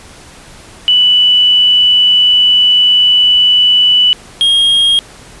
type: tone pair in turn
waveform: sine / triangle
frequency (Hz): 2970 / 3250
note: F#7 / G#7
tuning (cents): +6 / -38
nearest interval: major second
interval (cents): 156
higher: second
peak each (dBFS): -5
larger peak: neither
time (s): 0.88-4.13 / 4.41-4.99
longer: first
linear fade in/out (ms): 0
effects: pink hiss -36 dBFS RMS until 5.4 s + resampled to 24000 Hz